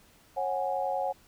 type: chord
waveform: sine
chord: C# suspended fourth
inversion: none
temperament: equal with one note detuned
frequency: 544.8 / 740 / 830.6 Hz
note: C#5 / F#5 / G#5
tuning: -30 / 0 / 0 cents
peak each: -32 / -31 / -33 dBFS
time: 0.36-1.13 s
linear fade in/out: 20 ms
effects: pink hiss -60 dBFS RMS until 1.27 s